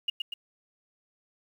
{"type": "tone with echo", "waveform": "sine", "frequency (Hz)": 2851, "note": "F7", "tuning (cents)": 35, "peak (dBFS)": -24, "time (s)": [0.08, 0.1], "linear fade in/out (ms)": 5, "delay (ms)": 120, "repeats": 2, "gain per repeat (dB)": -4, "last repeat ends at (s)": 0.34, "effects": ["9-bit"]}